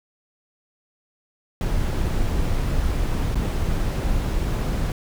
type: noise with dropouts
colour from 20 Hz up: brown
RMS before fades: -22 dBFS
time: 1.61-4.92 s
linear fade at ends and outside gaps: 1 ms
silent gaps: 3.346-3.355 s
effects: none